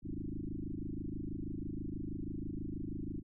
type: tone with frequency modulation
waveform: sine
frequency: 149.8 Hz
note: D3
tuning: 35 cents sharp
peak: -37 dBFS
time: 0.02-3.23 s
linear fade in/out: 50 ms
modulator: 26.2 Hz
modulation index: 6.8
effects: none